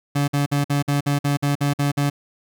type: tone bursts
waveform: 30% pulse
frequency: 143 Hz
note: D3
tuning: 46 cents flat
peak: -15 dBFS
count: 11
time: 0.15-2.1 s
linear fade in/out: 10 ms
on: 130 ms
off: 52 ms
effects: none